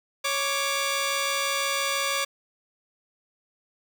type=tone pair together; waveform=10% pulse; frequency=554.4 / 1174.7 Hz; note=C#5 / D6; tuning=0 / 0 cents; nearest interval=octave + minor second; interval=1300 cents; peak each=-19 dBFS; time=0.24-2.25 s; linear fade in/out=10 ms; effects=none